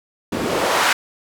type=noise with band-pass filter sweep; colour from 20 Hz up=white; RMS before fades=-19 dBFS; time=0.32-0.93 s; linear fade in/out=5 ms; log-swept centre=210 to 1400 Hz; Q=1.1; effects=none